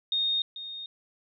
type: tone with echo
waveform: sine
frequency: 3697 Hz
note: A#7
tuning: 15 cents flat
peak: -24 dBFS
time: 0.12-0.42 s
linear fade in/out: 2 ms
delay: 440 ms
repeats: 1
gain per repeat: -12 dB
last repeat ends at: 0.86 s
effects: none